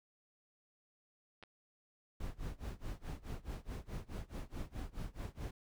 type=clicks; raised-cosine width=0.3 ms; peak=-37 dBFS; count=2; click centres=1.427 / 1.436 s
type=noise with tremolo; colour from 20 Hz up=brown; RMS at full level=-40 dBFS; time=2.2-5.51 s; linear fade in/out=5 ms; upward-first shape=sine; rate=4.7 Hz; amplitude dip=95%
effects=none

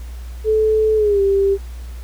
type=tone with pitch glide; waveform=sine; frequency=434.7 to 394 Hz; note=A4 to G4; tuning=-21 to +9 cents; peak=-12 dBFS; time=0.44-1.58 s; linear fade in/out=50 ms; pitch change=-170 cents; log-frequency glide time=0.96-1.21 s; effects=added 60 Hz sine -28 dBFS peak until 2.03 s + pink hiss -46 dBFS RMS until 2.03 s

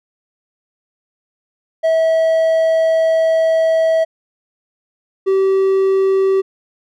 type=tone pair in turn; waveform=triangle; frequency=648 / 385.3 Hz; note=E5 / G4; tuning=-30 / -30 cents; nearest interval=major sixth; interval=900 cents; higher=first; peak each=-9 dBFS; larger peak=neither; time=1.83-4.05 / 5.26-6.42 s; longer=first; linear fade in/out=20 ms; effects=none

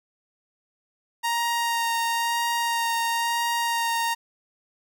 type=tone with vibrato; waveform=sawtooth; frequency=932.3 Hz; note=A#5; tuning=in tune; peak=-19 dBFS; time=1.23-4.15 s; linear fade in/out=20 ms; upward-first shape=sine; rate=1 Hz; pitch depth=12 cents each way; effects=none

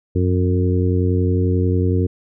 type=harmonic tone with a mistuned harmonic; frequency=91 Hz; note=F#2; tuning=28 cents flat; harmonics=1 / 2 / 3 / 4 / 5; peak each=-16 / -24 / -23 / -24 / -25 dBFS; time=0.15-2.07 s; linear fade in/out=10 ms; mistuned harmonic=1; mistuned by=+23 cents; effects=none

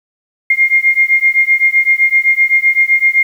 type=beating tone pair; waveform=sine; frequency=2119 / 2126.8 Hz; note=C7 / C7; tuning=+21 / +28 cents; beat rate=7.8 Hz; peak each=-11 dBFS; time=0.5-3.23 s; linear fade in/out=5 ms; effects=7-bit

